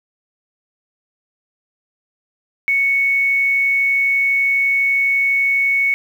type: tone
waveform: sine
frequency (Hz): 2217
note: C#7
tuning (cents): 0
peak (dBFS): -13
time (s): 2.68-5.94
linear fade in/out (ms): 0
effects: 7-bit